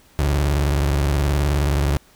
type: tone with vibrato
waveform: 30% pulse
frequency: 71.4 Hz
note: D2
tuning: 48 cents flat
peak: -14 dBFS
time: 0.19-1.97 s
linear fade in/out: 0 ms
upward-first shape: sine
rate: 19 Hz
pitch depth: 180 cents each way
effects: pink hiss -53 dBFS RMS until 2.15 s